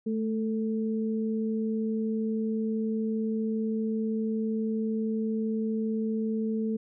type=tone pair together; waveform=sine; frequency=218.9 / 443.7 Hz; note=A3 / A4; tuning=-9 / +14 cents; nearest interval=octave; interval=1223 cents; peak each=-27 / -33 dBFS; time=0.06-6.77 s; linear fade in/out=10 ms; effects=none